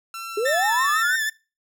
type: tone with pitch glide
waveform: sawtooth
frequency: 1349 to 1318.2 Hz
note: E6 to E6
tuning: +40 to 0 cents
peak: -28 dBFS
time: 0.14-1.02 s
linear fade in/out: 2 ms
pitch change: -40 cents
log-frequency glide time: 0.35-0.55 s
type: linear sweep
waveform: sine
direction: up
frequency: 397.1 to 1561 Hz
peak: -20 dBFS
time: 0.37-1.16 s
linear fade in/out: 5 ms
type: tone with vibrato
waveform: 40% pulse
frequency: 1773 Hz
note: A6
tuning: 13 cents sharp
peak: -21 dBFS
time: 0.45-1.3 s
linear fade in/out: 10 ms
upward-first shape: triangle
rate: 6 Hz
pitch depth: 60 cents each way
effects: noise-tail reverb RT60 0.3 s tail -21 dB re dry